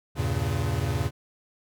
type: chord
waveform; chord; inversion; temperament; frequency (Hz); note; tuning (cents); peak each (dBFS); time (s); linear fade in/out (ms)
square; E diminished seventh; none; equal with one note detuned; 80.52 / 98 / 116.54 / 138.59; E2 / G2 / Bb2 / Db3; -40 / 0 / 0 / 0; -31; 0.15-1.11; 50
effects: none